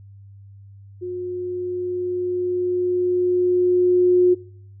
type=tone with level ramp; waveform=sine; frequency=360 Hz; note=F#4; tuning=47 cents flat; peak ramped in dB=-26 to -11 dBFS; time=1.01-4.35 s; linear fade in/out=20 ms; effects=noise-tail reverb RT60 0.6 s tail -23 dB re dry + added 99 Hz sine -41 dBFS peak until 4.8 s